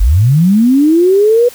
sine linear sweep, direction up, 40.78 to 494.2 Hz, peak -5 dBFS, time 0-1.49 s, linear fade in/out 10 ms, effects white hiss -35 dBFS RMS until 1.54 s

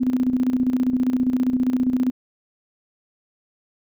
sine tone with tremolo, 253.4 Hz, B3, 45 cents sharp, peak -15 dBFS, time 0-2.11 s, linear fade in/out 20 ms, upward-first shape square, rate 15 Hz, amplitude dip 60%, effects none

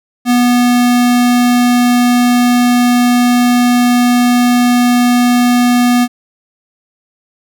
square tone, 244.3 Hz, B3, 19 cents flat, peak -8 dBFS, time 0.25-6.08 s, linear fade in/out 50 ms, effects none

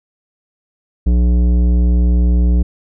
triangle tone with tanh clipping, 60 Hz, B1, 49 cents flat, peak -11 dBFS, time 1.06-2.63 s, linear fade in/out 10 ms, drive 17 dB, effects none

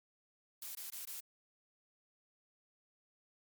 blue noise bursts, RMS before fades -45 dBFS, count 4, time 0.62-1.203 s, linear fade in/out 2 ms, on 130 ms, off 21 ms, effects MP3 96 kbps

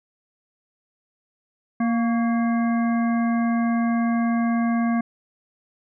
harmonic tone with a mistuned harmonic, 233.1 Hz, A#3, in tune, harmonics 1 / 3 / 5 / 7 / 9, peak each -19 / -29 / -33 / -36 / -38 dBFS, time 1.8-5.01 s, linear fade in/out 5 ms, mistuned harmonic 5, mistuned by -55 cents, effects none

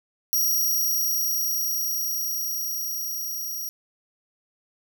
10% pulse tone with level ramp, 5710 Hz, F8, 37 cents sharp, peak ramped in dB -14 to -24 dBFS, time 0.33-3.69 s, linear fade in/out 0 ms, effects none

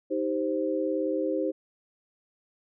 sine chord, C minor, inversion first, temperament just, 314 / 392.4 / 523.3 Hz, Eb4 / G4 / C5, +16 / +2 / 0 cents, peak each -29 / -31 / -29 dBFS, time 0.1-1.52 s, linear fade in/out 20 ms, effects none

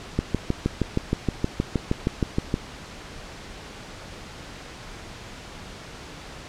click train, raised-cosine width 3 ms, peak -8 dBFS, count 16, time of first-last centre 0.19-2.541 s, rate 6.38 Hz, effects pink hiss -40 dBFS RMS until 6.48 s + low-pass 6000 Hz 12 dB/octave

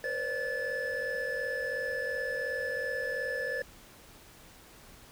triangle tone cluster, 482.2 / 525 / 581 / 1734 Hz, B4 / C5 / D5 / A6, -41 / +6 / -19 / -26 cents, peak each -37 / -35 / -39 / -32 dBFS, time 0.04-3.62 s, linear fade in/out 2 ms, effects pink hiss -54 dBFS RMS until 5.11 s

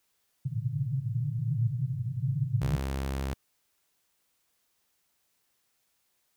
pink band-pass noise, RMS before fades -30 dBFS, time 0.45-2.77 s, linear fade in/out 10 ms, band 110 to 150 Hz, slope 96 dB/octave
sawtooth tone, 67.4 Hz, C#2, 48 cents flat, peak -26 dBFS, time 2.61-3.34 s, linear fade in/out 10 ms
effects white hiss -74 dBFS RMS until 6.36 s

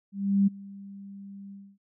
sine tone with ADSR envelope, 198.1 Hz, G3, 18 cents sharp, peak -17 dBFS, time 0.12-1.78 s, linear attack 350 ms, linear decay 16 ms, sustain -23 dB, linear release 260 ms, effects none

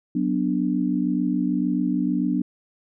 sine chord, B minor, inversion second, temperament equal, 185 / 246.9 / 293.7 Hz, F#3 / B3 / D4, 0 / 0 / 0 cents, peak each -25 / -24 / -24 dBFS, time 0.15-2.42 s, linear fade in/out 5 ms, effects none

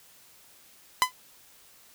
sawtooth tone with exponential decay, 1010 Hz, B5, 39 cents sharp, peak -11 dBFS, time 1.02-1.12 s, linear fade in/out 0 ms, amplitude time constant 20 ms, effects white hiss -56 dBFS RMS until 1.94 s

